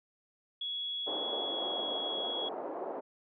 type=tone with pitch glide; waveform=sine; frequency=3356 to 3335 Hz; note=G#7 to G#7; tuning=+17 to +7 cents; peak=-34 dBFS; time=0.61-2.49 s; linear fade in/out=5 ms; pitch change=-10 cents; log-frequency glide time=1.47-1.65 s
type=band-pass noise; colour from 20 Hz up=white; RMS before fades=-39 dBFS; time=1.06-3.01 s; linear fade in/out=20 ms; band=320 to 790 Hz; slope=24 dB/octave
effects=none